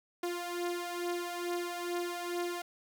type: beating tone pair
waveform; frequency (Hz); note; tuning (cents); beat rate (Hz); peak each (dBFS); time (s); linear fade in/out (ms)
sawtooth; 349.2 / 351.5; F4 / F4; 0 / +11; 2.3; -32 / -35; 0.23-2.62; 5
effects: 10-bit

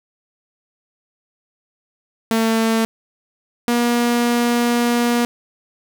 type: tone pair in turn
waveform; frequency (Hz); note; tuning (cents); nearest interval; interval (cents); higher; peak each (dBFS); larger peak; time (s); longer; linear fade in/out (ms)
sawtooth; 224.9 / 238.9; A3 / A#3; +38 / +43; minor second; 105; second; -11; neither; 2.31-2.85 / 3.68-5.25; second; 0
effects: none

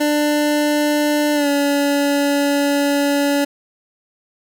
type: tone with pitch glide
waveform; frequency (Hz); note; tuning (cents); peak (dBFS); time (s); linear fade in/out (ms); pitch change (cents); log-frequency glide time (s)
25% pulse; 296.6 to 284.7; D4 to C#4; +17 to +46; -11; 0-3.45; 10; -71; 1.34-1.48
effects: 8-bit

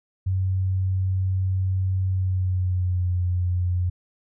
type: tone with pitch glide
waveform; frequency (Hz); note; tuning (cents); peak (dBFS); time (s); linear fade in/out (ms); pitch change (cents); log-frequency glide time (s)
sine; 94.1 to 89.54; F#2 to F2; +30 to +44; -20; 0.26-3.9; 10; -86; 2.08-3.14
effects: none

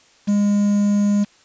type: tone with quantisation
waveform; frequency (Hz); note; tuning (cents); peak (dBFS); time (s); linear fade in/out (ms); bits
triangle; 204.6; G#3; -26; -12; 0.27-1.25; 20; 6
effects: white hiss -53 dBFS RMS until 1.44 s + resampled to 16000 Hz

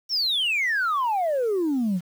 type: exponential sweep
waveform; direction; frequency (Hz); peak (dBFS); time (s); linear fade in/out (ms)
sine; down; 5660 to 168.3; -19; 0.09-2.01; 50
effects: tanh soft clip ceiling -19 dBFS + 8-bit

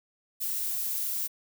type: noise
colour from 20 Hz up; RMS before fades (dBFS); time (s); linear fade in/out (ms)
violet; -31; 0.4-1.28; 20
effects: none

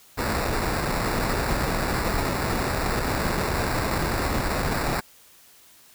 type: noise with sample-and-hold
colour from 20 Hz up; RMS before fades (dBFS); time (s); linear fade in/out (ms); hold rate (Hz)
pink; -25; 0.17-5.01; 20; 3150
effects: white hiss -53 dBFS RMS until 5.94 s

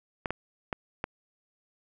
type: clicks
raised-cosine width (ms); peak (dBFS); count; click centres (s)
0.5; -15; 4; 0.258 / 0.306 / 0.728 / 1.041
effects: none

